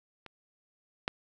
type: clicks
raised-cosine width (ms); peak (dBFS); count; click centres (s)
0.3; -29 / -13; 2; 0.263 / 1.079
effects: none